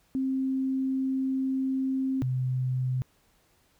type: tone pair in turn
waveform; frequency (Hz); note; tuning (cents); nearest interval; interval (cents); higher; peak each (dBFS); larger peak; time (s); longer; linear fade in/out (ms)
sine; 264.6 / 128.24; C4 / C3; +20 / -34; octave + minor second; 1254; first; -25; neither; 0.15-2.22 / 2.22-3.02; first; 0
effects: pink hiss -66 dBFS RMS until 3.79 s